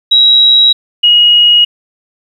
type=tone pair in turn; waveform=sine; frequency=3858 / 2890 Hz; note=B7 / F#7; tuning=-41 / -41 cents; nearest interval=perfect fourth; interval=500 cents; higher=first; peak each=-3 dBFS; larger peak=neither; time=0.11-0.73 / 1.03-1.65 s; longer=neither; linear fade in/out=10 ms; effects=7-bit